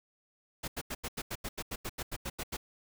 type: noise bursts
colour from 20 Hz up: pink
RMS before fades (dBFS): -37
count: 15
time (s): 0.63-2.57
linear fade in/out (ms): 10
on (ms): 50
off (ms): 85
effects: none